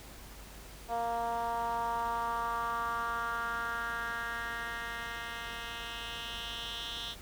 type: tone with band-pass filter sweep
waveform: 10% pulse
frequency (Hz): 233.1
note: A#3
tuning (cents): 0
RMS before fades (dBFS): -36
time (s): 0.88-7.16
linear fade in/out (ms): 50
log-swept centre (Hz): 720 to 3500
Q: 3.3
effects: added 50 Hz sine -51 dBFS peak until 7.21 s + pink hiss -51 dBFS RMS until 7.21 s